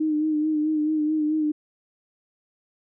sine tone with vibrato, 307 Hz, D#4, 23 cents flat, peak -20 dBFS, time 0-1.52 s, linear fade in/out 10 ms, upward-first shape sine, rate 4.6 Hz, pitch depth 36 cents each way, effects none

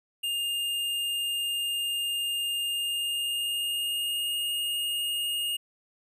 square tone with pitch glide, 2817 to 2848 Hz, F7 to F7, +14 to +33 cents, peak -28 dBFS, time 0.23-5.57 s, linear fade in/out 10 ms, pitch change +19 cents, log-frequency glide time 2.64-4.36 s, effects none

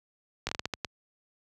slowing click train, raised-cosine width 0.2 ms, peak -13 dBFS, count 8, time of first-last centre 0.47-0.848 s, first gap 19 ms, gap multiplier 1.34, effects high-pass 60 Hz 12 dB/octave

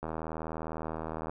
click train, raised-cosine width 1 ms, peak -22 dBFS, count 102, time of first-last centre 0.03-1.296 s, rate 79.8 Hz, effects none

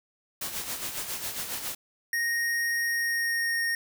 white noise with tremolo, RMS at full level -32 dBFS, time 0.41-1.75 s, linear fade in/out 5 ms, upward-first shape sine, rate 7.3 Hz, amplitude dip 55%
square tone with pitch glide, 1864.7 to 1850.8 Hz, A#6 to A#6, 0 to -13 cents, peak -26 dBFS, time 2.13-3.75 s, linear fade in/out 2 ms, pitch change -13 cents, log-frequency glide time 2.86-3.63 s
effects none

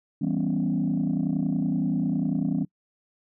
sine chord, C# half-diminished seventh, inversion first, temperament equal, 164.81 / 196 / 246.9 / 277.2 Hz, E3 / G3 / B3 / C#4, 0 / 0 / 0 / 0 cents, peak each -27 dBFS, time 0.21-2.65 s, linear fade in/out 10 ms, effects noise-tail reverb RT60 0.1 s tail -25 dB re dry + tanh soft clip ceiling -17 dBFS

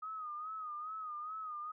sine tone with vibrato, 1248 Hz, D#6, 5 cents sharp, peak -40 dBFS, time 0.02-1.72 s, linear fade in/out 10 ms, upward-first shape sine, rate 2.4 Hz, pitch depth 72 cents each way, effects none

